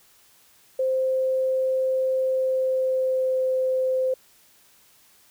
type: tone with pitch glide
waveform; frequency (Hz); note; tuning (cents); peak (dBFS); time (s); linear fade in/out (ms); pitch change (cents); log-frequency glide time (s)
sine; 522 to 518.1; C5 to C5; -4 to -17; -20; 0.79-4.14; 5; -13; 2.26-3.44
effects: white hiss -57 dBFS RMS until 5.3 s